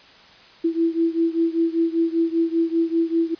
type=beating tone pair; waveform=sine; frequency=329.6 / 334.7 Hz; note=E4 / E4; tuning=0 / +26 cents; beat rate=5.1 Hz; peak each=-20 / -22 dBFS; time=0.64-3.35 s; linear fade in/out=10 ms; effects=white hiss -48 dBFS RMS until 3.39 s + resampled to 11025 Hz